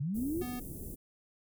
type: linear sweep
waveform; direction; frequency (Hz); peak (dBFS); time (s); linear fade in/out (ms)
sine; up; 128 to 370; -31; 0-0.43; 10
type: band-stop noise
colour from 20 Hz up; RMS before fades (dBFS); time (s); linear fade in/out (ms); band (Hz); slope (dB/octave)
pink; -43; 0.14-0.96; 20; 400 to 10000; 24
type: tone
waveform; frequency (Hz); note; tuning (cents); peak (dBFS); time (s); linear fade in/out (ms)
square; 247.3; B3; +3; -38; 0.41-0.6; 10
effects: none